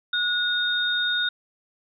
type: tone pair together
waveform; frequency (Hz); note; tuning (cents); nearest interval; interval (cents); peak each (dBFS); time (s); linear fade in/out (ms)
sine; 1453 / 3695; F#6 / A#7; -32 / -16; octave + major third; 1616; -24 / -24; 0.13-1.29; 5
effects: none